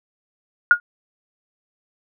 sine tone with exponential decay, 1432 Hz, F6, 43 cents sharp, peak -3 dBFS, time 0.71-0.8 s, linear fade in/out 1 ms, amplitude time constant 18 ms, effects none

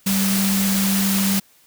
sine tone in noise, 195 Hz, G3, 9 cents flat, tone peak -18 dBFS, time 0.06-1.4 s, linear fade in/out 10 ms, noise white, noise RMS -23 dBFS, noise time 0.06-1.4 s, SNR +2 dB, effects white hiss -55 dBFS RMS until 1.66 s

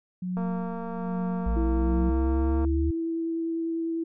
sine tone with tremolo, 181.6 Hz, F#3, 32 cents flat, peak -26 dBFS, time 0.22-2.1 s, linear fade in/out 5 ms, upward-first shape sine, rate 1.2 Hz, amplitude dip 70%
click train, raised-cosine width 1 ms, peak -24 dBFS, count 525, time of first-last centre 0.37-2.648 s, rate 230 Hz
sine linear sweep, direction up, 55.9 to 75.3 Hz, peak -23 dBFS, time 1.46-2.91 s, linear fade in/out 5 ms
sine tone with vibrato, 329.6 Hz, E4, in tune, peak -26 dBFS, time 1.56-4.04 s, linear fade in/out 10 ms, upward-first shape sine, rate 10 Hz, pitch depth 8 cents each way
effects none

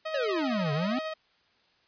sawtooth tone with tremolo, 631 Hz, D#5, 24 cents sharp, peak -27 dBFS, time 0.05-1.14 s, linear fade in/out 10 ms, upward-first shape sine, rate 13 Hz, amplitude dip 30%
square exponential two-way sweep, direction down then up, 591 to 140 to 271.6 Hz, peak -28 dBFS, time 0.14-0.99 s, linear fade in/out 5 ms, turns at 0.73 s
effects white hiss -66 dBFS RMS until 1.87 s + resampled to 11025 Hz

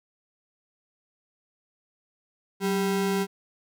square ring-modulated tone, 293 Hz, D4, 4 cents flat, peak -21 dBFS, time 2.6-3.27 s, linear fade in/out 50 ms, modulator 104 Hz, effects none

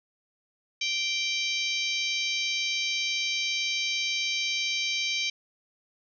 harmonic tone with a mistuned harmonic, 782 Hz, G5, 4 cents flat, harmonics 3 / 4 / 5 / 6 / 7 / 8, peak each -30 / -32 / -34 / -36 / -37 / -38 dBFS, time 0.81-5.3 s, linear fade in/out 5 ms, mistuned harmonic 5, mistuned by -19 cents, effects none

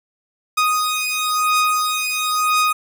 sawtooth beating tone pair, 1244.5 / 1245.49 Hz, D#6 / D#6, 0 / +1 cents, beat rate 0.99 Hz, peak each -16 dBFS, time 0.57-2.73 s, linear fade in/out 10 ms, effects none

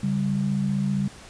sine tone pair together, 141.77 / 197.1 Hz, C#3 / G3, +39 / +10 cents, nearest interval tritone, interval 571 cents, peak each -26 / -23 dBFS, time 0.03-1.08 s, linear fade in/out 5 ms, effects pink hiss -45 dBFS RMS until 1.29 s + resampled to 22050 Hz

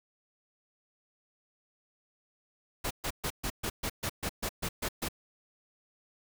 pink noise bursts, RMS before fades -33 dBFS, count 12, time 2.84-5.086 s, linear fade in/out 10 ms, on 68 ms, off 130 ms, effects none

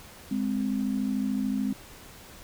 sine tone pair together, 206.3 / 259.9 Hz, G#3 / C4, -11 / -11 cents, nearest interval major third, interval 400 cents, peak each -28 dBFS, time 0.31-1.73 s, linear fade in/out 5 ms, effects pink hiss -48 dBFS RMS until 2.43 s

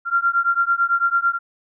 sine beating tone pair, 1378 / 1387 Hz, F6 / F6, -24 / -12 cents, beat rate 9 Hz, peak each -19 dBFS, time 0.05-1.39 s, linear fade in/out 50 ms, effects none

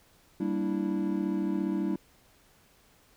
triangle chord, E half-diminished seventh, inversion first, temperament equal with one note detuned, 196 / 233.1 / 293.7 / 328.3 Hz, G3 / Bb3 / D4 / E4, 0 / 0 / 0 / -7 cents, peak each -29 / -35 / -31 / -30 dBFS, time 0.4-1.96 s, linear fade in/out 5 ms, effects pink hiss -62 dBFS RMS until 3.16 s

